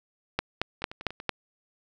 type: two click trains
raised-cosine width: 0.3 ms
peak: -23 / -9 dBFS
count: 5 / 5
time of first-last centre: 0.82-1.201 / 0.39-1.293 s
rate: 10.5 / 4.43 Hz
effects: none